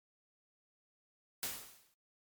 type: noise with exponential decay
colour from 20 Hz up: white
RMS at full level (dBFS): -36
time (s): 1.43-1.94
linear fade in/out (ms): 0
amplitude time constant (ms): 110
effects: MP3 96 kbps